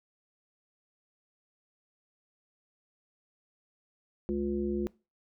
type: harmonic tone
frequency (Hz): 70.6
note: C#2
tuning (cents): +32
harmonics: 1 / 3 / 5 / 7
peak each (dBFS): -40 / -32 / -31 / -43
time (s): 4.29-4.87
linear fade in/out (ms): 0
effects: noise-tail reverb RT60 0.3 s tail -22 dB re dry